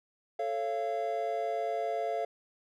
triangle chord, A augmented, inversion none, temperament just, 440 / 550 / 687.5 Hz, A4 / C#5 / E#5, 0 / -14 / -27 cents, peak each -34 / -35 / -30 dBFS, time 0.39-2.25 s, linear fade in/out 5 ms, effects none

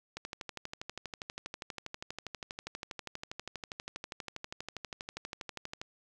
click train, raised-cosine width 0.2 ms, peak -22 dBFS, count 71, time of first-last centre 0.17-5.815 s, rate 12.4 Hz, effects none

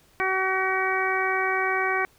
harmonic tone, 378.7 Hz, F#4, 40 cents sharp, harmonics 1 / 2 / 3 / 4 / 5 / 6, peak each -29 / -29 / -29 / -29 / -29 / -29 dBFS, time 0.2-2.05 s, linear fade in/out 0 ms, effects pink hiss -59 dBFS RMS until 2.18 s

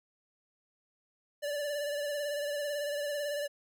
square tone with vibrato, 582 Hz, D5, 16 cents flat, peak -33 dBFS, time 1.42-3.48 s, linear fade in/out 20 ms, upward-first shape sine, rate 18 Hz, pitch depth 37 cents each way, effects none

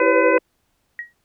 sine chord, C# half-diminished seventh, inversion first, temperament equal, 329.6 / 392 / 493.9 / 554.4 Hz, E4 / G4 / B4 / C#5, 0 / 0 / 0 / 0 cents, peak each -21 / -22 / -20 / -20 dBFS, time 0-0.39 s, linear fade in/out 20 ms
harmonic tone, 505 Hz, B4, 39 cents sharp, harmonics 1 / 2 / 3 / 4 / 5, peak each -19 / -22 / -24 / -25 / -26 dBFS, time 0-0.38 s, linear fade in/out 2 ms
sine tone with exponential decay, 1900 Hz, A#6, 33 cents sharp, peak -23 dBFS, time 0.99-1.13 s, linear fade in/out 1 ms, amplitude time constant 30 ms
effects pink hiss -68 dBFS RMS until 1.24 s

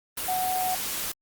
sine tone in noise, 740 Hz, F#5, in tune, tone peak -25 dBFS, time 0.28-0.75 s, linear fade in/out 5 ms, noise white, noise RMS -31 dBFS, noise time 0.17-1.12 s, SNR +3 dB, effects Opus 32 kbps

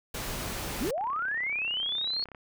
pink noise, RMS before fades -35 dBFS, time 0.14-0.91 s, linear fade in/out 5 ms
sine linear sweep, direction up, 208 to 4393 Hz, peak -28 dBFS, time 0.81-2.24 s, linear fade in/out 0 ms
click train, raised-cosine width 0.5 ms, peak -31 dBFS, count 46, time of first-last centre 0.98-2.348 s, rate 32.9 Hz
effects none

